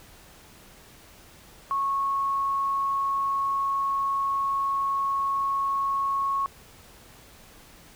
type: tone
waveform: sine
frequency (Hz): 1100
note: C#6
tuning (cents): -14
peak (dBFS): -23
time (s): 1.71-6.46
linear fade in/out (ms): 0
effects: pink hiss -51 dBFS RMS until 7.95 s